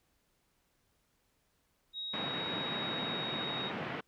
sine tone with pitch glide, 3791 to 3767 Hz, A#7 to A#7, +28 to +17 cents, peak -37 dBFS, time 1.93-3.72 s, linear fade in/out 50 ms, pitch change -11 cents, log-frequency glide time 2.72-3.33 s
pink band-pass noise, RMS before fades -39 dBFS, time 2.13-4.01 s, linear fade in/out 10 ms, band 140 to 2800 Hz, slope 24 dB/octave
effects pink hiss -75 dBFS RMS until 4.07 s

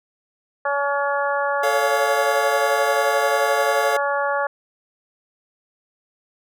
harmonic tone, 282.9 Hz, C#4, 35 cents sharp, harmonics 2 / 3 / 4 / 5 / 6, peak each -23 / -25 / -26 / -27 / -28 dBFS, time 0.65-4.47 s, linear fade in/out 5 ms
square chord, A augmented, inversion none, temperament equal, 440 / 554.4 / 698.5 Hz, A4 / C#5 / E#5, 0 / 0 / 0 cents, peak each -26 / -26 / -25 dBFS, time 1.63-3.97 s, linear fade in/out 5 ms
effects none

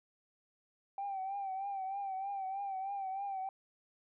sine tone with vibrato, 780 Hz, G5, 9 cents flat, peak -35 dBFS, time 0.98-3.49 s, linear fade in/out 2 ms, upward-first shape triangle, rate 3.2 Hz, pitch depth 66 cents each way, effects tanh soft clip ceiling -32 dBFS

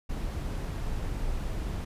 brown noise, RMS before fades -32 dBFS, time 0.09-1.85 s, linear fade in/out 10 ms, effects resampled to 32000 Hz

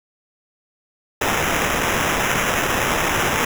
blue noise with sample-and-hold, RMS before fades -20 dBFS, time 1.21-3.45 s, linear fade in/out 5 ms, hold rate 4410 Hz, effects none

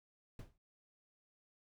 brown noise with exponential decay, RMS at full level -44 dBFS, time 0.39-0.58 s, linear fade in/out 2 ms, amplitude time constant 40 ms, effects none

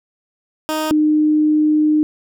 15% pulse / sine tone pair in turn, 311.1 / 304.9 Hz, D#4 / D#4, 0 / -35 cents, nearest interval unison, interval 35 cents, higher first, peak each -12 / -11 dBFS, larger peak second, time 0.69-0.91 / 0.91-2.03 s, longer second, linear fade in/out 0 ms, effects none

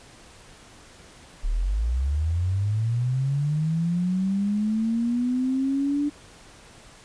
sine linear sweep, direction up, 33.65 to 293.7 Hz, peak -21 dBFS, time 1.43-6.1 s, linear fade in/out 20 ms, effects pink hiss -49 dBFS RMS until 7.04 s + resampled to 22050 Hz

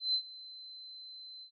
sine tone with ADSR envelope, 4064 Hz, B7, 49 cents sharp, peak -26 dBFS, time 0-1.51 s, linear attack 140 ms, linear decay 77 ms, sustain -20 dB, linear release 87 ms, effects none

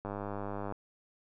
click train, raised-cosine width 1 ms, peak -24 dBFS, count 69, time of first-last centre 0.05-0.723 s, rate 101 Hz, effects none

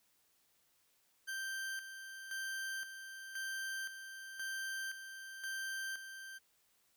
40% pulse tone with tremolo, 1568 Hz, G6, in tune, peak -38 dBFS, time 1.27-6.39 s, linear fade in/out 20 ms, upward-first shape square, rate 0.96 Hz, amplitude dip 60%, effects white hiss -74 dBFS RMS until 6.96 s

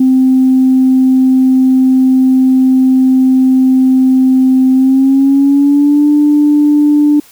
sine tone with pitch glide, 260 to 295.2 Hz, C4 to D4, -11 to +9 cents, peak -4 dBFS, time 0-7.2 s, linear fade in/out 5 ms, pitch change +220 cents, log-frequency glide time 4.72-6.08 s, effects tanh soft clip ceiling 0 dBFS + white hiss -42 dBFS RMS until 7.31 s

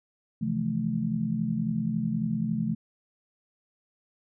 sine chord, F major seventh, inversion second, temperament just, 130.96 / 163.7 / 174.61 / 218.3 Hz, C3 / E3 / F3 / A3, +2 / -12 / 0 / -13 cents, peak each -34 / -32 / -33 / -28 dBFS, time 0.41-2.75 s, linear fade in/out 10 ms, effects none

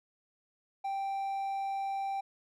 triangle tone, 784 Hz, G5, in tune, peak -30 dBFS, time 0.84-2.21 s, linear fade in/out 10 ms, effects none

